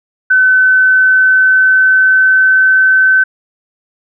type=tone with pitch glide; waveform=sine; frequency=1517 to 1529.3 Hz; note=F#6 to G6; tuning=+43 to -43 cents; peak=-5 dBFS; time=0.3-3.24 s; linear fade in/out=10 ms; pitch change=+14 cents; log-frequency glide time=0.56-2.81 s; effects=none